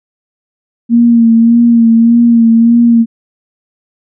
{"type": "tone with vibrato", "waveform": "sine", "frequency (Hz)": 232, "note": "A#3", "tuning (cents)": -8, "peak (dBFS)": -3, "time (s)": [0.89, 3.06], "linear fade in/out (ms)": 50, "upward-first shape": "sine", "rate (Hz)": 1.7, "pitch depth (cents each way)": 34, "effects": []}